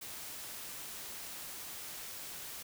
white noise, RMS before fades -45 dBFS, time 0.01-2.63 s, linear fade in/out 10 ms, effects none

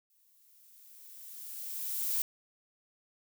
violet noise with exponential growth, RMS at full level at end -30 dBFS, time 0.1-2.22 s, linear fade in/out 1 ms, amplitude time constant 460 ms, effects none

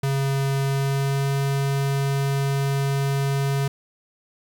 square tone with pitch glide, 137.1 to 138.37 Hz, C#3 to C#3, -19 to -3 cents, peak -21 dBFS, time 0.03-3.68 s, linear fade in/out 5 ms, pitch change +16 cents, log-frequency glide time 0.63-1.29 s, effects 10-bit

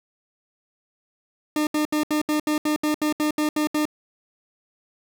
40% pulse tone bursts, 302.7 Hz, D#4, 48 cents flat, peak -19 dBFS, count 13, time 1.56-3.854 s, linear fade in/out 2 ms, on 110 ms, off 72 ms, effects none

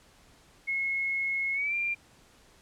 sine tone with pitch glide, 2173 to 2383 Hz, C#7 to D7, -35 to +25 cents, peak -27 dBFS, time 0.67-1.95 s, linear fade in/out 20 ms, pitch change +160 cents, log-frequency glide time 1.53-1.75 s, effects pink hiss -59 dBFS RMS until 2.61 s + low-pass 10000 Hz 12 dB/octave

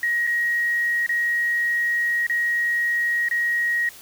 sine tone with dropouts, 1890 Hz, A#6, 23 cents sharp, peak -19 dBFS, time 0.03-3.89 s, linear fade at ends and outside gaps 2 ms, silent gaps 0.268-0.273 / 1.064-1.092 / 2.267-2.297 / 3.286-3.311 s, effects white hiss -44 dBFS RMS until 4.01 s

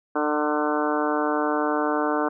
harmonic tone with a mistuned harmonic, 150 Hz, D3, 37 cents sharp, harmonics 2 / 3 / 4 / 5 / 6 / 7 / 8 / 9 / 10, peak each -26 / -28 / -29 / -30 / -31 / -31 / -32 / -33 / -33 dBFS, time 0.15-2.29 s, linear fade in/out 10 ms, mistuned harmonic 8, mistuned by -17 cents, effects none

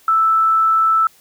sine tone, 1318.5 Hz, E6, in tune, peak -11 dBFS, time 0.08-1.07 s, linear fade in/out 2 ms, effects white hiss -51 dBFS RMS until 1.2 s

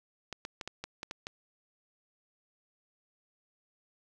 clicks, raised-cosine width 0.2 ms, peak -21 dBFS, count 8, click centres 0.327 / 0.451 / 0.612 / 0.676 / 0.84 / 1.031 / 1.111 / 1.269 s, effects none

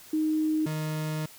sine / 40% pulse tone pair in turn, 311.1 / 155.01 Hz, D#4 / D#3, 0 / -6 cents, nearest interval octave, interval 1206 cents, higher first, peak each -23 / -28 dBFS, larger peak first, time 0.13-0.66 / 0.66-1.26 s, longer second, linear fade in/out 5 ms, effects white hiss -50 dBFS RMS until 1.38 s

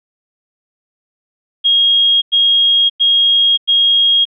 sine tone bursts, 3266 Hz, G#7, 30 cents flat, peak -8 dBFS, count 4, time 1.64-4.254 s, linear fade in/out 20 ms, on 580 ms, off 98 ms, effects none

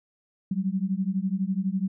sine beating tone pair, 185 / 197 Hz, F#3 / G3, 0 / +9 cents, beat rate 12 Hz, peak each -27 dBFS, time 0.51-1.88 s, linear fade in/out 5 ms, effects none

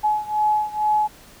sine beating tone pair, 848 / 850.2 Hz, G#5 / G#5, +36 / +40 cents, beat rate 2.2 Hz, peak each -20 / -22 dBFS, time 0.03-1.08 s, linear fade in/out 20 ms, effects pink hiss -47 dBFS RMS until 1.4 s

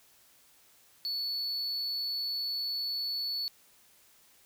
triangle tone, 4435 Hz, C#8, in tune, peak -30 dBFS, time 1.05-3.48 s, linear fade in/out 0 ms, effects white hiss -62 dBFS RMS until 4.45 s

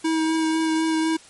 square tone with vibrato, 320 Hz, D#4, 49 cents sharp, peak -20 dBFS, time 0.04-1.17 s, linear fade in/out 10 ms, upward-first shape sine, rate 4 Hz, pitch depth 13 cents each way, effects white hiss -48 dBFS RMS until 1.29 s + MP3 48 kbps

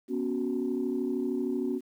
sine chord, B suspended second, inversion none, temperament equal with one note detuned, 244.1 / 277.2 / 370 Hz, B3 / C#4 / F#4, -20 / 0 / 0 cents, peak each -31 dBFS, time 0.08-1.81 s, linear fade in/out 50 ms, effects tanh soft clip ceiling -20 dBFS + 10-bit

